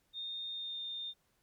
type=tone with pitch glide; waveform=sine; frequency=3660 to 3631 Hz; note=A#7 to A#7; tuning=-32 to -46 cents; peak=-38 dBFS; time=0.13-1.14 s; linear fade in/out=50 ms; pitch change=-14 cents; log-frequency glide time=0.51-0.81 s; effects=pink hiss -75 dBFS RMS until 1.42 s + MP3 96 kbps